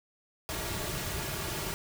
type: noise with comb filter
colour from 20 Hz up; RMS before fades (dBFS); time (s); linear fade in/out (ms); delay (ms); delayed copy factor
pink; -35; 0.49-1.74; 0; 3.9; -0.6
effects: none